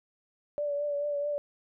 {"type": "tone with vibrato", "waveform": "sine", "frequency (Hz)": 580, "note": "D5", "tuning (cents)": -22, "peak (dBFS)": -28, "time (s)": [0.58, 1.38], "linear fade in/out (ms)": 0, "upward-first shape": "triangle", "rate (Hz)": 4.6, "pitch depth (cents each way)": 33, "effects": []}